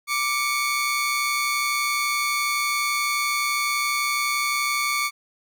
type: tone pair together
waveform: sawtooth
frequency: 1174.4 / 2217 Hz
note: D6 / C#7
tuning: 0 / 0 cents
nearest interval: major seventh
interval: 1100 cents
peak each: -21 dBFS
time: 0.07-5.11 s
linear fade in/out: 50 ms
effects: none